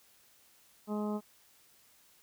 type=harmonic tone; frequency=210 Hz; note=G#3; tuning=19 cents sharp; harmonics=1 / 2 / 3 / 4 / 5 / 6; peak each=-33 / -39 / -43 / -45 / -47 / -49 dBFS; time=0.87-1.21 s; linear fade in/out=50 ms; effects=white hiss -64 dBFS RMS until 2.22 s